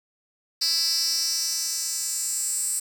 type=tone with high-pass filter sweep; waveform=10% pulse; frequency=329.6 Hz; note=E4; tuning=in tune; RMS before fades=-26 dBFS; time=0.61-2.8 s; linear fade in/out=10 ms; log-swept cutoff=4800 to 8200 Hz; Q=5.2; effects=8-bit